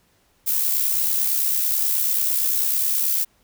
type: noise with amplitude modulation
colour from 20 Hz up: violet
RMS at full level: -19 dBFS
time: 0.46-3.25 s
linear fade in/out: 20 ms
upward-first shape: sine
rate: 69.1 Hz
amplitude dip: 45%
effects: pink hiss -62 dBFS RMS until 3.43 s